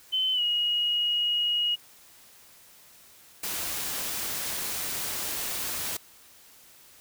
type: tone with pitch glide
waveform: sine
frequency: 3057 to 2889 Hz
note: G7 to F#7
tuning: -44 to -42 cents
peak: -23 dBFS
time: 0.12-1.76 s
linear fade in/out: 20 ms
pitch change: -98 cents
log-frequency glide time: 0.33-0.42 s
type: noise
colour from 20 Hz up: white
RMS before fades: -32 dBFS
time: 3.43-5.97 s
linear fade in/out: 5 ms
effects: white hiss -54 dBFS RMS until 7 s